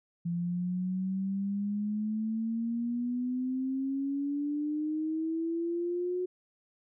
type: exponential sweep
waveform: sine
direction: up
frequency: 170.1 to 365.6 Hz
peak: -29 dBFS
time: 0.25-6.26 s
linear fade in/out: 10 ms
effects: none